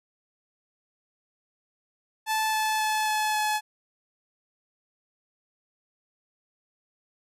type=tone with pitch steps; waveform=sawtooth; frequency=873 / 868 / 863 / 858 / 853.1 Hz; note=A5 / A5 / A5 / A5 / G#5; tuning=-14 / -24 / -34 / -44 / +46 cents; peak=-20 dBFS; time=2.26-3.61 s; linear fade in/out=50 ms; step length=270 ms; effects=resampled to 32000 Hz